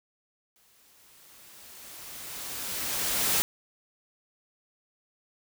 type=noise with exponential growth; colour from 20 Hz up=white; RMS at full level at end=-24 dBFS; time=0.56-3.42 s; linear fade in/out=0 ms; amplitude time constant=620 ms; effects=none